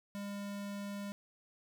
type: tone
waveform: square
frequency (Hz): 201.7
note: G3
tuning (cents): +50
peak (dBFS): -40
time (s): 0.15-1.12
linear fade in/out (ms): 0
effects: 12-bit